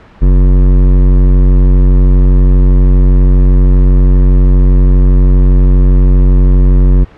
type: tone with hard clipping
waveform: sine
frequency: 46.25 Hz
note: F#1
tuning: in tune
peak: -5 dBFS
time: 0.21-7.05 s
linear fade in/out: 20 ms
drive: 14 dB
effects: pink hiss -38 dBFS RMS until 7.17 s + low-pass 2000 Hz 12 dB/octave